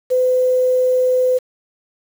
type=tone with quantisation; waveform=sine; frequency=507 Hz; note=B4; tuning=45 cents sharp; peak=-12 dBFS; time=0.1-1.39 s; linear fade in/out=20 ms; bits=6; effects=none